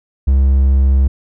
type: tone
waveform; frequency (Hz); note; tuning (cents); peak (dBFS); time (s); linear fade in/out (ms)
triangle; 67.2; C2; +47; -6; 0.27-1.08; 10
effects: none